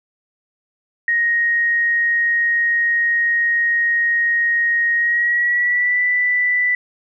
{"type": "tone with pitch glide", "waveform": "sine", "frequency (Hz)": [1873, 1979.8], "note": ["A#6", "B6"], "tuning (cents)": [8, 4], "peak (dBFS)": -14, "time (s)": [1.08, 6.75], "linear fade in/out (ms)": 2, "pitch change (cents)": 96, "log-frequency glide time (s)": [4.95, 6], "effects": []}